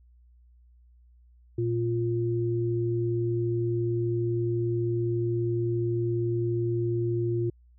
sine tone pair together, 117.38 / 349.2 Hz, A#2 / F4, +12 / 0 cents, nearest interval octave + perfect fifth, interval 1888 cents, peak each -27 dBFS, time 1.58-7.5 s, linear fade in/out 5 ms, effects added 60 Hz sine -54 dBFS peak until 7.78 s

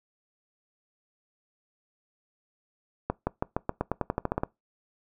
accelerating click train, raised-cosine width 1 ms, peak -12 dBFS, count 14, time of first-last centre 3.1-4.435 s, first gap 170 ms, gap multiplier 0.91, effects noise-tail reverb RT60 0.2 s tail -23 dB re dry

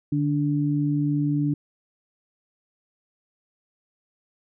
sine tone pair together, 147.69 / 290.8 Hz, D3 / D4, +10 / -17 cents, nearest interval octave, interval 1173 cents, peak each -23 / -23 dBFS, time 0.12-1.54 s, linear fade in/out 5 ms, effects none

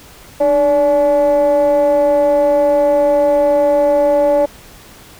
sine tone with frequency modulation, 577 Hz, D5, 31 cents flat, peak -8 dBFS, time 0.4-4.46 s, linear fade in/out 10 ms, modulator 276 Hz, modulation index 0.56, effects tanh soft clip ceiling -6 dBFS + pink hiss -40 dBFS RMS until 5.19 s

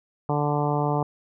harmonic tone, 146.83 Hz, D3, in tune, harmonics 1 / 2 / 3 / 4 / 5 / 6 / 7 / 8, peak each -25 / -30 / -29 / -32 / -29 / -30 / -33 / -37 dBFS, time 0.29-1.03 s, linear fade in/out 2 ms, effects none

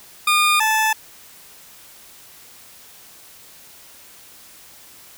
20% pulse tone pair in turn, 1216 / 873.9 Hz, D#6 / A5, -40 / -12 cents, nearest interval tritone, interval 572 cents, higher first, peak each -9 / -11 dBFS, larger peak first, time 0.27-0.6 / 0.6-0.93 s, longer neither, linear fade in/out 5 ms, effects white hiss -45 dBFS RMS until 5.17 s

